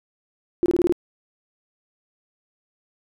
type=tone bursts; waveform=sine; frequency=349.2 Hz; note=F4; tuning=in tune; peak=-15 dBFS; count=6; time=0.63-0.924 s; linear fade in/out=0 ms; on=29 ms; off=24 ms; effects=none